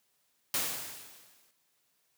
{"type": "noise with exponential decay", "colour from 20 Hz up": "white", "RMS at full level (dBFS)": -29, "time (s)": [0.54, 1.51], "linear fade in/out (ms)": 1, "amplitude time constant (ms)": 210, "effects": ["white hiss -74 dBFS RMS until 2.17 s", "high-pass 80 Hz 12 dB/octave"]}